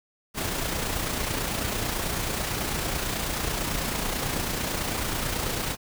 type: noise with amplitude modulation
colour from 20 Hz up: pink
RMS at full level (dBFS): -27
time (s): 0.34-5.77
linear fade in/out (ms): 50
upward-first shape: sine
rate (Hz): 29.1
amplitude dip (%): 40
effects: none